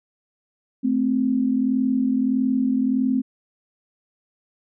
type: tone pair together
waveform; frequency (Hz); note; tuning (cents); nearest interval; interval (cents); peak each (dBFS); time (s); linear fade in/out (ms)
sine; 220 / 261.6; A3 / C4; 0 / 0; minor third; 300; -23 / -19; 0.83-3.22; 20
effects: none